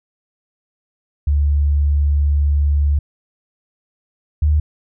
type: tone pair in turn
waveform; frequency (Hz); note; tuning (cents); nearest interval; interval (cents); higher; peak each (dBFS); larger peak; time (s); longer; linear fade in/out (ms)
sine; 72.4 / 75.29; D2 / D2; -24 / +44; minor second; 68; second; -12 / -11; second; 1.27-2.99 / 4.42-4.6; first; 5
effects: none